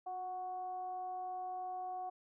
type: tone with frequency modulation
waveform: sine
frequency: 737 Hz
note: F#5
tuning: 7 cents flat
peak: -39 dBFS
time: 0.06-2.1 s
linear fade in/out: 10 ms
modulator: 375 Hz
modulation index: 0.36
effects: none